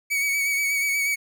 45% pulse tone with vibrato, 2253 Hz, C#7, 28 cents sharp, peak -21 dBFS, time 0.1-1.16 s, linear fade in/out 20 ms, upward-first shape sine, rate 8.3 Hz, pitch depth 31 cents each way, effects none

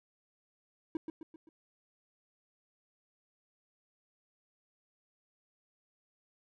triangle tone with echo, 320 Hz, D#4, 49 cents sharp, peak -29 dBFS, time 0.95-0.97 s, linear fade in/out 2 ms, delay 130 ms, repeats 4, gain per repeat -6 dB, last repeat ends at 1.49 s, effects none

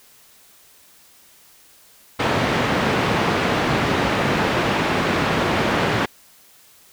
pink band-pass noise, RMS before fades -20 dBFS, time 2.19-6.06 s, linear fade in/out 10 ms, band 130 to 2600 Hz, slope 12 dB/octave, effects white hiss -51 dBFS RMS until 6.92 s

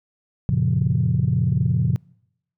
sine chord, Gb major seventh, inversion none, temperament equal with one note detuned, 92.5 / 116.54 / 137.87 / 174.61 Hz, Gb2 / Bb2 / Db3 / F3, 0 / 0 / -9 / 0 cents, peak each -25 / -21 / -20 / -23 dBFS, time 0.49-1.96 s, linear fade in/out 0 ms, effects noise-tail reverb RT60 0.8 s tail -26 dB re dry + tanh soft clip ceiling -9 dBFS

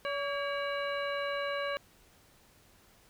harmonic tone with a mistuned harmonic, 568 Hz, C#5, 42 cents sharp, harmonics 1 / 2 / 3 / 4 / 5 / 7, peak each -34 / -38 / -39 / -42 / -44 / -47 dBFS, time 0.05-1.77 s, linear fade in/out 0 ms, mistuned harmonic 3, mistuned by -76 cents, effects pink hiss -62 dBFS RMS until 3.09 s

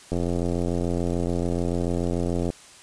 click train, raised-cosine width 2 ms, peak -13 dBFS, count 208, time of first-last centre 0.12-2.502 s, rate 86.9 Hz, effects white hiss -48 dBFS RMS until 2.82 s + resampled to 22050 Hz

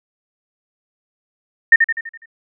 sine tone with echo, 1826 Hz, A#6, 36 cents flat, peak -3 dBFS, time 1.72-1.76 s, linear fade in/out 5 ms, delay 83 ms, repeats 6, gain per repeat -6 dB, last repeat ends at 2.258 s, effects none

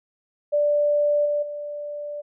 sine tone with level steps, 587.3 Hz, D5, in tune, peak -17 / -20 / -29 dBFS, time 0.52-2.22 s, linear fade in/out 20 ms, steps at 1.25 / 1.42 s, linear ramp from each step 10 ms, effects none

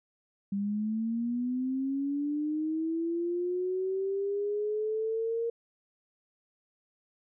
sine linear sweep, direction up, 196.8 to 466.2 Hz, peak -28 dBFS, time 0.52-5.5 s, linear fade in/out 5 ms, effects none

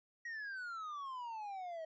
triangle exponential sweep, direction down, 1909 to 630 Hz, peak -40 dBFS, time 0.25-1.85 s, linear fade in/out 5 ms, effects resampled to 16000 Hz

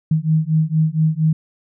sine beating tone pair, 155.56 / 159.86 Hz, D#3 / D#3, 0 / +47 cents, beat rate 4.3 Hz, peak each -17 dBFS, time 0.11-1.33 s, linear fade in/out 5 ms, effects none

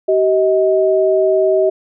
sine tone pair together, 383.3 / 632.4 Hz, G4 / D#5, -39 / +28 cents, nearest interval major sixth, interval 867 cents, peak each -13 / -13 dBFS, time 0.08-1.7 s, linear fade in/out 10 ms, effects none

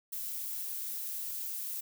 violet noise, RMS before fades -38 dBFS, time 0.12-1.81 s, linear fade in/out 10 ms, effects none

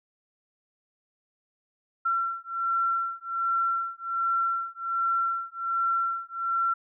sine beating tone pair, 1357 / 1358.3 Hz, E6 / F6, +50 / -49 cents, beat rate 1.3 Hz, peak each -28 dBFS, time 2.05-6.74 s, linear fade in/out 10 ms, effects none

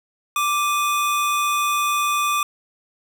square tone pair together, 1174.7 / 2489 Hz, D6 / D#7, 0 / 0 cents, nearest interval octave + minor second, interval 1300 cents, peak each -20 / -26 dBFS, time 0.36-2.43 s, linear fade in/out 2 ms, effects none

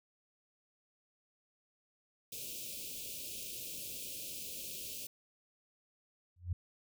white band-stop noise, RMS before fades -44 dBFS, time 2.32-5.07 s, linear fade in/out 5 ms, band 610 to 2400 Hz, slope 96 dB/octave
sine tone with exponential growth, 88 Hz, F2, 14 cents sharp, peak -29 dBFS, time 6.36-6.53 s, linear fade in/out 5 ms, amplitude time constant 36 ms
effects none

